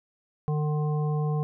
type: harmonic tone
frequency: 150.7 Hz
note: D3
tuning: 45 cents sharp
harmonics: 1 / 3 / 5 / 7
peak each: -24 / -34 / -38 / -41 dBFS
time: 0.48-1.43 s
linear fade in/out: 0 ms
effects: none